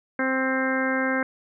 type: harmonic tone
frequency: 262.5 Hz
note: C4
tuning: 6 cents sharp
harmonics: 1 / 2 / 3 / 4 / 5 / 6 / 7 / 8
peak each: -26 / -28 / -35 / -34 / -34 / -27 / -34 / -33 dBFS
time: 0.19-1.23 s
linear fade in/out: 2 ms
effects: none